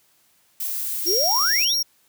violet noise, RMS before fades -27 dBFS, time 0.6-1.65 s, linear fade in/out 5 ms
sine exponential sweep, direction up, 311.1 to 4435 Hz, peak -22 dBFS, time 1.05-1.77 s, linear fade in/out 50 ms
45% pulse tone, 5588 Hz, F8, in tune, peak -20 dBFS, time 1.06-1.83 s, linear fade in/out 10 ms
effects white hiss -61 dBFS RMS until 2.08 s + high-pass 60 Hz 12 dB/octave

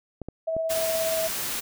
clicks, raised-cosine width 2 ms, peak -21 dBFS, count 3, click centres 0.217 / 0.286 / 0.566 s
sine tone with tremolo, 649 Hz, E5, 27 cents flat, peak -23 dBFS, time 0.47-1.28 s, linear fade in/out 10 ms, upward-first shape triangle, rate 17 Hz, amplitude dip 30%
white noise, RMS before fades -30 dBFS, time 0.69-1.61 s, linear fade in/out 20 ms
effects none

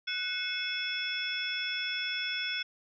sine tone cluster, 1485 / 2171 / 2589 / 3400 / 5320 Hz, F#6 / C#7 / E7 / G#7 / E8, +6 / -37 / -32 / +40 / +15 cents, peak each -37 / -39 / -38 / -35 / -40 dBFS, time 0.07-2.63 s, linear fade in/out 10 ms, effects none

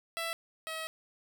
10% pulse tone pair in turn, 664 / 640.4 Hz, E5 / D#5, +12 / +50 cents, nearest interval minor second, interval 62 cents, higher first, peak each -25 / -28 dBFS, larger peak first, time 0.17-0.33 / 0.67-0.87 s, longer second, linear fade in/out 0 ms, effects 10-bit

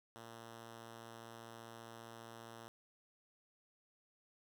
5% pulse tone, 115.1 Hz, A#2, 22 cents flat, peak -40 dBFS, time 0.16-2.68 s, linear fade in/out 0 ms, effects none

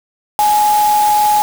sine tone in noise, 839 Hz, G#5, 17 cents sharp, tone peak -9 dBFS, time 0.39-1.42 s, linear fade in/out 0 ms, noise white, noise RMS -23 dBFS, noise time 0.39-1.42 s, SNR +11 dB, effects none

